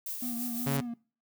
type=noise with tremolo; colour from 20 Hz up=violet; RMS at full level=-36 dBFS; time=0.06-0.77 s; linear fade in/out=2 ms; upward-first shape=sine; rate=6 Hz; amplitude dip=35%
type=tone with vibrato; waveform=triangle; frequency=239.4 Hz; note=A#3; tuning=46 cents sharp; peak=-32 dBFS; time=0.22-0.94 s; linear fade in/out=5 ms; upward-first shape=sine; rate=5.4 Hz; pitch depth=43 cents each way
type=tone; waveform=sawtooth; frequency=138.59 Hz; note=C#3; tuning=in tune; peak=-24 dBFS; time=0.66-0.81 s; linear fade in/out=10 ms
effects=noise-tail reverb RT60 0.4 s tail -23 dB re dry